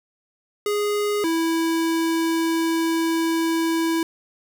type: tone pair in turn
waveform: square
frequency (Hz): 414 / 328.6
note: G#4 / E4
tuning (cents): -5 / -5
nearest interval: major third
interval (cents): 400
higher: first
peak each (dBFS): -21 / -20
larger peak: second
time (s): 0.66-1.24 / 1.24-4.03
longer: second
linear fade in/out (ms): 2
effects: 10-bit